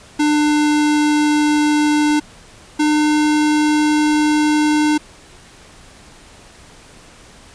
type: tone pair in turn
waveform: square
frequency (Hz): 298.9 / 301.8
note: D4 / D4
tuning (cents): +31 / +47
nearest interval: unison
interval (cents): 16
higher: second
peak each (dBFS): -13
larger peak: neither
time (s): 0.19-2.2 / 2.79-4.98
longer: second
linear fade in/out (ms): 10
effects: pink hiss -43 dBFS RMS until 7.54 s + resampled to 22050 Hz